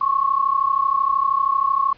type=tone pair together; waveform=sine; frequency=1079.1 / 1112 Hz; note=C#6 / C#6; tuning=-47 / +5 cents; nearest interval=minor second; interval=52 cents; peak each=-19 dBFS; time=0.01-1.93 s; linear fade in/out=5 ms; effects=pink hiss -51 dBFS RMS until 1.97 s + resampled to 11025 Hz